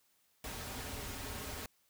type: noise with comb filter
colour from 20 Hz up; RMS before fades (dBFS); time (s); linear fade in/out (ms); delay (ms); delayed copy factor
pink; -43; 0.44-1.66; 2; 5.9; -0.55
effects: white hiss -73 dBFS RMS until 1.89 s